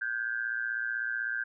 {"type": "tone with amplitude modulation", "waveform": "sine", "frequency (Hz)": 1567, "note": "G6", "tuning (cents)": -1, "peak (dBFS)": -26, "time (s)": [0.01, 1.44], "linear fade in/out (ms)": 10, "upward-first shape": "sine", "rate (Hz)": 116, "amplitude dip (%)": 85, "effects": []}